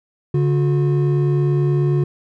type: tone pair together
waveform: triangle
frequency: 143.11 / 360 Hz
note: D3 / F#4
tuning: -44 / -47 cents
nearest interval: octave + major third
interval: 1597 cents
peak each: -13 / -19 dBFS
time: 0.34-2.04 s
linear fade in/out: 5 ms
effects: none